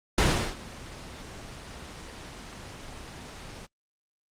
pink noise with ADSR envelope, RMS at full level -20 dBFS, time 0.18-3.67 s, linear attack 3 ms, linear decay 360 ms, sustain -21 dB, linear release 22 ms, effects low-pass 7000 Hz 12 dB/octave + Opus 24 kbps

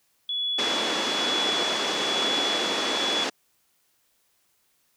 sine tone with tremolo, 3400 Hz, G#7, 40 cents sharp, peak -24 dBFS, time 0.29-3.24 s, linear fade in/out 2 ms, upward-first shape sine, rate 1.1 Hz, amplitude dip 45%
pink band-pass noise, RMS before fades -28 dBFS, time 0.58-3.3 s, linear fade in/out 10 ms, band 260 to 6300 Hz, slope 24 dB/octave
effects white hiss -68 dBFS RMS until 4.96 s

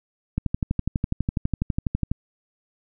click train, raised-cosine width 5 ms, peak -10 dBFS, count 22, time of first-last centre 0.38-2.116 s, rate 12.1 Hz, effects none

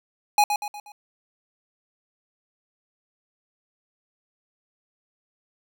square tone with echo, 830.6 Hz, G#5, in tune, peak -15 dBFS, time 0.38-0.44 s, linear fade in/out 2 ms, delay 120 ms, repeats 4, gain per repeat -7 dB, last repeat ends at 0.92 s, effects none

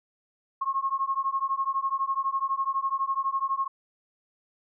sine beating tone pair, 1077 / 1089 Hz, C6 / C#6, +50 / -31 cents, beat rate 12 Hz, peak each -28 dBFS, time 0.61-3.68 s, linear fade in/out 10 ms, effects none

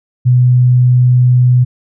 sine tone, 124.8 Hz, B2, 19 cents sharp, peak -5 dBFS, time 0.25-1.65 s, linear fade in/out 20 ms, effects none

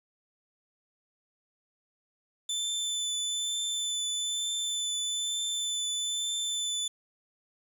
25% pulse tone with vibrato, 3520 Hz, A7, in tune, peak -25 dBFS, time 2.49-6.88 s, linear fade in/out 5 ms, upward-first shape triangle, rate 1.1 Hz, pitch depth 15 cents each way, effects 9-bit

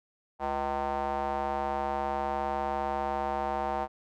square tone with band-pass filter, 69.8 Hz, C#2, 13 cents sharp, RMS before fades -31 dBFS, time 0.39-3.88 s, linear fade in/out 50 ms, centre 810 Hz, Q 3.5, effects none

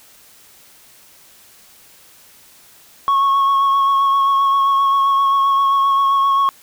sine tone with vibrato, 1100 Hz, C#6, 14 cents flat, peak -9 dBFS, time 3.08-6.49 s, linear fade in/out 0 ms, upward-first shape sine, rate 7.6 Hz, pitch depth 18 cents each way, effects tanh soft clip ceiling -11 dBFS + white hiss -47 dBFS RMS until 6.62 s

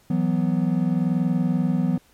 triangle chord, E suspended second, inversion none, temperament just, 164.81 / 185.42 / 247.2 Hz, E3 / F#3 / B3, 0 / +4 / +2 cents, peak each -21 / -21 / -22 dBFS, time 0.1-1.98 s, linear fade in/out 5 ms, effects pink hiss -58 dBFS RMS until 2.13 s + MP3 64 kbps

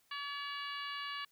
harmonic tone, 570 Hz, C#5, 48 cents sharp, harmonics 2 / 3 / 4 / 5 / 6 / 7 / 8, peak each -43 / -45 / -49 / -45 / -51 / -52 / -53 dBFS, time 0.11-1.25 s, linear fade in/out 5 ms, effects white hiss -72 dBFS RMS until 1.31 s

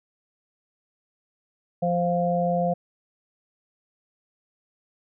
harmonic tone, 174.61 Hz, F3, in tune, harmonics 1 / 3 / 4, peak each -25 / -25 / -25 dBFS, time 1.82-2.74 s, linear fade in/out 10 ms, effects none

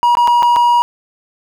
triangle tone with dropouts, 958 Hz, A#5, 47 cents sharp, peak -6 dBFS, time 0.03-0.82 s, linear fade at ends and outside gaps 0 ms, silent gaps 0.152-0.171 / 0.274-0.279 / 0.424-0.43 / 0.561-0.566 s, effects none

